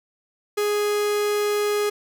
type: tone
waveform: 45% pulse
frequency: 415.3 Hz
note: G#4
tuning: in tune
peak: -20 dBFS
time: 0.57-1.9 s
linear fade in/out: 10 ms
effects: none